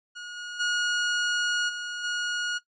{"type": "tone with level steps", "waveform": "sawtooth", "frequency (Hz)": 1444, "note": "F#6", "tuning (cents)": -43, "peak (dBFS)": [-33, -31, -20, -28, -23], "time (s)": [0.15, 2.59], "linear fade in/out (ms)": 20, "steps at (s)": [0.36, 0.59, 1.68, 2.03], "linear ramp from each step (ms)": 20, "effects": ["noise-tail reverb RT60 0.1 s tail -17 dB re dry", "resampled to 16000 Hz"]}